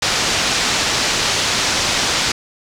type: low-pass noise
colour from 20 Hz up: white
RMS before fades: -18 dBFS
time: 0.02-2.32 s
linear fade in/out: 5 ms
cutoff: 6300 Hz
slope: 24 dB/octave
effects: none